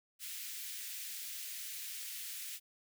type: high-pass noise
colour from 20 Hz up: white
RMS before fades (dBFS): -44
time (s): 0.19-2.6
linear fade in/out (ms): 50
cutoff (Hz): 1900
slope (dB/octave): 24
effects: none